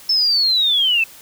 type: linear sweep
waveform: sine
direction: down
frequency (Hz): 5310 to 2592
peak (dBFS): -13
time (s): 0.09-1.04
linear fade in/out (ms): 5
effects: white hiss -42 dBFS RMS until 1.21 s